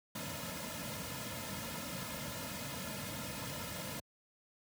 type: noise with comb filter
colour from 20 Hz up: pink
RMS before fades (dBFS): -42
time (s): 0.15-4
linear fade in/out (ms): 5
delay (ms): 2.6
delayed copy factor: -0.95
effects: high-pass 80 Hz 12 dB/octave